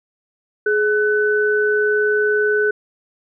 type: tone pair together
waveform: sine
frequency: 420.9 / 1500 Hz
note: G#4 / F#6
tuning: +23 / +23 cents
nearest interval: octave + minor seventh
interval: 2200 cents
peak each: -16 / -18 dBFS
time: 0.66-2.71 s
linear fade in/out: 5 ms
effects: none

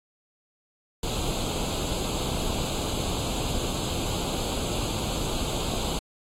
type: noise with comb filter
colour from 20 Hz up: pink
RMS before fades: -29 dBFS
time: 1.03-5.99 s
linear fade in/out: 2 ms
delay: 0.27 ms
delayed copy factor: +0.85
effects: low-pass 10000 Hz 12 dB/octave + AAC 48 kbps

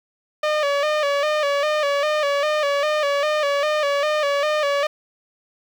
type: tone with vibrato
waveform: sawtooth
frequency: 587.3 Hz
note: D5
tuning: in tune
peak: -14 dBFS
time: 0.43-4.87 s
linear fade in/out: 5 ms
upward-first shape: square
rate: 2.5 Hz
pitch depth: 60 cents each way
effects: low-pass 4000 Hz 12 dB/octave + 8-bit

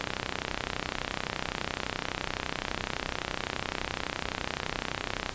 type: click train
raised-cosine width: 0.3 ms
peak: -12 dBFS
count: 169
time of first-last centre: 0.01-5.293 s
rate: 31.8 Hz
effects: pink hiss -41 dBFS RMS until 5.34 s + resampled to 16000 Hz

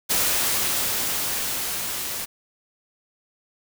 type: noise with level ramp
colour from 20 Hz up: white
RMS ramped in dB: -21 to -30 dBFS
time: 0.09-2.26 s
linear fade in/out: 20 ms
effects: none

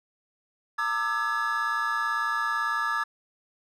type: tone cluster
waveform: triangle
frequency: 917 / 1195 / 1313 / 1693 Hz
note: A#5 / D6 / E6 / G#6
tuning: -29 / +30 / -7 / +33 cents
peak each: -33 / -28 / -29 / -27 dBFS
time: 0.78-3.04 s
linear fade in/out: 10 ms
effects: none

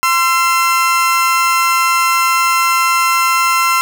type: tone pair together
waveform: 30% pulse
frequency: 1040 / 1349 Hz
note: C6 / E6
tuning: -11 / +40 cents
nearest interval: perfect fourth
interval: 451 cents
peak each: -11 dBFS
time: 0.03-3.81 s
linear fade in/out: 0 ms
effects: none

